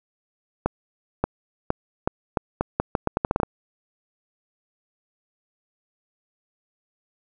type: accelerating click train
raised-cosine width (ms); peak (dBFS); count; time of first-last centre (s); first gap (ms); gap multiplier
1; -6; 15; 0.66-3.432; 580; 0.8
effects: none